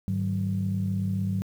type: tone cluster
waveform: sine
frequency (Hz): 101.8 / 153 / 189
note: G#2 / D#3 / F#3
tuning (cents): -34 / -29 / +37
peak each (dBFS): -27 / -35 / -27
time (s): 0.08-1.42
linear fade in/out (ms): 0
effects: tanh soft clip ceiling -17 dBFS + 9-bit